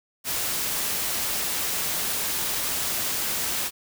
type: noise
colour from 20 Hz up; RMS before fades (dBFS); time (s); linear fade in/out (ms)
white; -27; 0.24-3.71; 50
effects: none